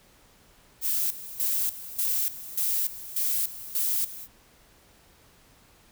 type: noise with tremolo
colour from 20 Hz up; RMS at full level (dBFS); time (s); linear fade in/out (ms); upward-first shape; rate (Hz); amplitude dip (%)
violet; -26; 0.81-4.28; 50; square; 1.7; 80
effects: pink hiss -58 dBFS RMS until 5.91 s